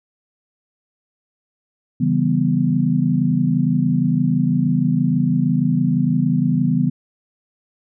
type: chord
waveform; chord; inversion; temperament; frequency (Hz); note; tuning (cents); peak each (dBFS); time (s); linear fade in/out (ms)
sine; C# half-diminished seventh; none; equal; 138.59 / 164.81 / 196 / 246.9; C#3 / E3 / G3 / B3; 0 / 0 / 0 / 0; -21 / -19 / -22 / -19; 2-6.9; 10
effects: none